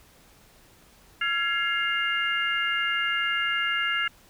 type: tone cluster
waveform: sine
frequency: 1372 / 1672 / 2120 / 2809 Hz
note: F6 / G#6 / C7 / F7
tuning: -31 / +11 / +22 / +9 cents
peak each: -29 dBFS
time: 1.21-4.08 s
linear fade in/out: 5 ms
effects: pink hiss -56 dBFS RMS until 4.29 s